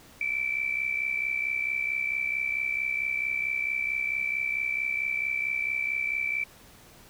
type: tone with amplitude modulation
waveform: sine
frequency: 2325 Hz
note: D7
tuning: 18 cents flat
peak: -23 dBFS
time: 0.21-6.44 s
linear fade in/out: 2 ms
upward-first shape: sine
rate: 64.5 Hz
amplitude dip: 70%
effects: pink hiss -53 dBFS RMS until 7.09 s